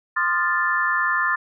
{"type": "chord", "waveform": "sine", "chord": "F dominant seventh", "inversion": "second", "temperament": "equal with one note detuned", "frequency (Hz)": [1046.5, 1216.8, 1396.9, 1760], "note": ["C6", "Eb6", "F6", "A6"], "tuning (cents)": [0, -39, 0, 0], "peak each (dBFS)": [-25, -26, -26, -21], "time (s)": [0.16, 1.36], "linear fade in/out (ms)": 10, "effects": []}